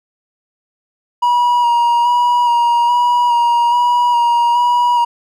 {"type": "tone with vibrato", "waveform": "triangle", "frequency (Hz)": 958, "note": "A#5", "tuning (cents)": 47, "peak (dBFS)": -8, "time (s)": [1.22, 5.05], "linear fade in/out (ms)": 10, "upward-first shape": "square", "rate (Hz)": 1.2, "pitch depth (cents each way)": 17, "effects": []}